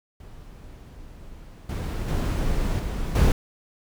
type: noise with level steps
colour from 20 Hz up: brown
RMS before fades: -43 / -28 / -24 / -28 / -17 dBFS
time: 0.2-3.32 s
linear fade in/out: 2 ms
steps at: 1.69 / 2.08 / 2.79 / 3.15 s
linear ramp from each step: 5 ms
effects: none